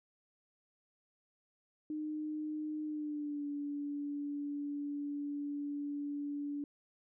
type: tone with pitch glide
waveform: sine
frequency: 305.5 to 288.4 Hz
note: D#4 to D4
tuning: -32 to -31 cents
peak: -36 dBFS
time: 1.9-6.64 s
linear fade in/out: 2 ms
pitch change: -99 cents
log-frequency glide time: 2.84-3.46 s
effects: none